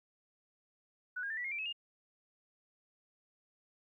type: tone with pitch steps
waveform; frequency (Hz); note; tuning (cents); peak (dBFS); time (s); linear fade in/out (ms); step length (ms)
sine; 1480 / 1623.3 / 1780.5 / 1952.9 / 2142 / 2349 / 2577 / 2826; F#6 / G#6 / A6 / B6 / C7 / D7 / E7 / F7; 0 / -40 / +20 / -20 / +40 / 0 / -40 / +20; -36; 1.16-1.728; 10; 71
effects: 13-bit